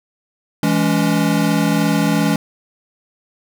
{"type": "chord", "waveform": "square", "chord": "C# minor", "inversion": "first", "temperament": "equal with one note detuned", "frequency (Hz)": [164.81, 207.7, 282], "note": ["E3", "G#3", "C#4"], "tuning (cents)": [0, 0, 30], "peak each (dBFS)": -19, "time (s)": [0.63, 2.36], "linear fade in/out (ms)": 2, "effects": []}